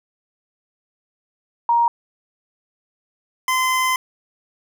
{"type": "tone pair in turn", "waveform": ["sine", "25% pulse"], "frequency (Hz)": [940, 1029.9], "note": ["A#5", "C6"], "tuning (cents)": [14, -28], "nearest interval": "major second", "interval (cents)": 158, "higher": "second", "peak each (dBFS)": -13, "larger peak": "neither", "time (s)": [[1.69, 1.88], [3.48, 3.96]], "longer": "second", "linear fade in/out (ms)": 2, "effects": []}